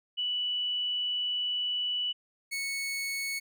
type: tone pair in turn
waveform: sine / sawtooth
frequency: 2960 / 2209 Hz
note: F#7 / C#7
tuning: 0 / -7 cents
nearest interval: perfect fourth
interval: 507 cents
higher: first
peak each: -28 dBFS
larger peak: neither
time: 0.17-2.13 / 2.51-3.4 s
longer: first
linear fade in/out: 20 ms
effects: none